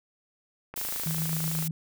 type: click train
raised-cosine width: 0.5 ms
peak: -24 dBFS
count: 25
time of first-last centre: 0.74-1.626 s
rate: 27.1 Hz
type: noise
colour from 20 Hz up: blue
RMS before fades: -33 dBFS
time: 0.76-1.68 s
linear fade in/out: 5 ms
type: tone with tremolo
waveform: sine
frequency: 160 Hz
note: D#3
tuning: 49 cents sharp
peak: -27 dBFS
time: 1.06-1.71 s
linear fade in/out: 2 ms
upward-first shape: triangle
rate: 8.1 Hz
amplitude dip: 40%
effects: none